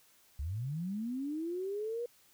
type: linear sweep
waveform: sine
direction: up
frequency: 63.7 to 485.5 Hz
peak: -34 dBFS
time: 0.39-2.06 s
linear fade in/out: 5 ms
effects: white hiss -65 dBFS RMS until 2.33 s